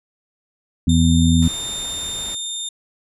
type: harmonic tone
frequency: 82.41 Hz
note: E2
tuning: in tune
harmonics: 1 / 2 / 3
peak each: -16 / -16 / -16 dBFS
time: 0.87-1.48 s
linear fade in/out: 5 ms
type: tone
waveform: 25% pulse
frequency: 3629 Hz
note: A#7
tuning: 47 cents flat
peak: -21 dBFS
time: 0.89-2.69 s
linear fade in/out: 5 ms
type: noise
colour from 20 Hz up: pink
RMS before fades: -36 dBFS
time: 1.42-2.35 s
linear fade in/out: 5 ms
effects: resampled to 32000 Hz